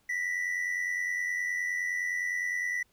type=tone pair together; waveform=triangle; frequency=1885.8 / 1975.5 Hz; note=A#6 / B6; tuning=+20 / 0 cents; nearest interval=minor second; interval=80 cents; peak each=-35 / -28 dBFS; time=0.09-2.83 s; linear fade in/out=5 ms; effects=pink hiss -69 dBFS RMS until 2.92 s